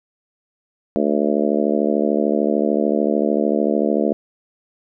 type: harmonic tone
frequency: 73.42 Hz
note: D2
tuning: in tune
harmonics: 3 / 4 / 5 / 6 / 7 / 8 / 9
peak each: -21 / -22 / -23 / -24 / -24 / -25 / -26 dBFS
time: 0.96-4.13 s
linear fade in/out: 0 ms
effects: none